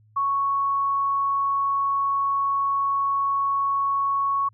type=tone; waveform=sine; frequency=1108.7 Hz; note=C#6; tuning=in tune; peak=-20 dBFS; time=0.16-4.49 s; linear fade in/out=10 ms; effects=added 107 Hz sine -54 dBFS peak until 4.53 s